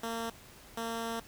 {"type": "tone pair in turn", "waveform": "10% pulse", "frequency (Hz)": [228.8, 228.8], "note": ["A#3", "A#3"], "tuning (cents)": [-32, -32], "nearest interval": "unison", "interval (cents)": 0, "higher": "neither", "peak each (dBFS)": -26, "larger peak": "neither", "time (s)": [[0.03, 0.3], [0.77, 1.2]], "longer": "second", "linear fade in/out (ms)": 5, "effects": ["pink hiss -54 dBFS RMS until 1.27 s"]}